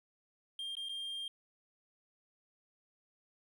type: tone with dropouts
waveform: triangle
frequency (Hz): 3200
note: G7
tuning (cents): +35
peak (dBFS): -37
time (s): 0.59-1.28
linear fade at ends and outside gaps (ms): 2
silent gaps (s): 0.753-0.768 / 0.887-0.893
effects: none